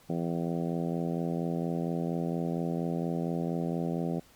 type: harmonic tone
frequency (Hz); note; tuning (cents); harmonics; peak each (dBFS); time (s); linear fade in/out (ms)
84.3; E2; +39; 2 / 3 / 4 / 5 / 6 / 7 / 8 / 9; -31 / -35 / -37 / -39 / -41 / -42 / -43 / -44; 0.09-4.2; 10
effects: pink hiss -59 dBFS RMS until 4.35 s + MP3 96 kbps